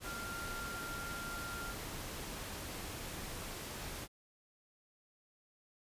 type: tone in noise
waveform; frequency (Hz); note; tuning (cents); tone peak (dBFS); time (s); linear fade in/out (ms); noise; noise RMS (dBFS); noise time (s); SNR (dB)
sine; 1389; F6; -10; -43; 0.03-1.75; 50; pink; -44; 0-4.08; -2
effects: resampled to 32000 Hz